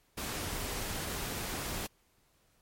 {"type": "noise", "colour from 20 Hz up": "pink", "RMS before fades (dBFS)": -37, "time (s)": [0.17, 1.87], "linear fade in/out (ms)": 10, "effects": ["pink hiss -70 dBFS RMS until 2.61 s", "MP3 64 kbps"]}